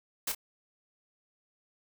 white noise with echo, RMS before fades -32 dBFS, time 0.27-0.32 s, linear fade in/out 5 ms, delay 29 ms, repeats 1, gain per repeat -8 dB, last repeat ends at 0.349 s, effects none

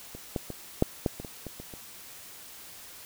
clicks, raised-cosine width 2 ms, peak -27 / -15 / -22 / -7 / -11 / -24 / -26 / -24 / -27 / -29 dBFS, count 10, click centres 0.15 / 0.362 / 0.503 / 0.824 / 1.062 / 1.2 / 1.248 / 1.467 / 1.6 / 1.738 s, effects white hiss -47 dBFS RMS until 3.05 s

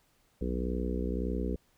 harmonic tone, 61.74 Hz, B1, in tune, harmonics 1 / 3 / 4 / 5 / 6 / 7 / 8, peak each -33 / -36 / -38 / -40 / -41 / -39 / -42 dBFS, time 0.41-1.56 s, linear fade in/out 5 ms, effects pink hiss -69 dBFS RMS until 1.77 s

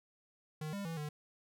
square tone with pitch steps, 154.2 / 200.3 / 164.7 / 149.8 Hz, D#3 / G3 / E3 / D3, -15 / +38 / -1 / +35 cents, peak -39 dBFS, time 0.61-1.09 s, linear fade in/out 5 ms, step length 120 ms, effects none

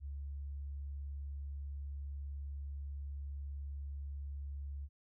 sine tone, 70.4 Hz, C#2, 27 cents sharp, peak -40 dBFS, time 0-4.89 s, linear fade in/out 50 ms, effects none

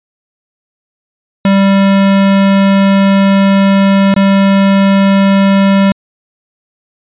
square tone with dropouts, 196 Hz, G3, in tune, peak -6 dBFS, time 1.45-5.92 s, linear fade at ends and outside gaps 2 ms, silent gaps 4.141-4.163 s, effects resampled to 8000 Hz

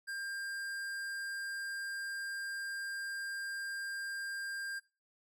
sine tone with tanh clipping, 1598 Hz, G6, 33 cents sharp, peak -40 dBFS, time 0.07-4.8 s, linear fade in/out 20 ms, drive 18 dB, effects noise-tail reverb RT60 0.3 s tail -20 dB re dry

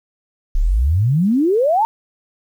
sine exponential sweep, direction up, 31.05 to 932 Hz, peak -12 dBFS, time 0.55-1.85 s, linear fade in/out 0 ms, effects 8-bit

